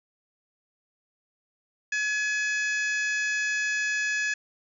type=harmonic tone with a mistuned harmonic; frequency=847 Hz; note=G#5; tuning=34 cents sharp; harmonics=2 / 3 / 4 / 5 / 6 / 7 / 8; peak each=-26 / -31 / -43 / -45 / -42 / -40 / -40 dBFS; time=1.92-4.34 s; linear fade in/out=5 ms; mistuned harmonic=6; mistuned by=-34 cents; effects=none